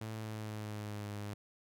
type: tone with pitch glide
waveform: sawtooth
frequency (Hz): 110 to 103.23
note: A2 to G#2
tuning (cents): 0 to -10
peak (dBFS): -36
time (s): 0.01-1.34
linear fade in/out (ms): 5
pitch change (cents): -110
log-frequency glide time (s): 0.14-1.09
effects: none